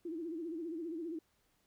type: tone with vibrato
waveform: sine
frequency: 329.6 Hz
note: E4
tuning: in tune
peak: -38 dBFS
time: 0.05-1.19 s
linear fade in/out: 5 ms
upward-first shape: sine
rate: 15 Hz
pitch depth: 110 cents each way
effects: pink hiss -75 dBFS RMS until 1.66 s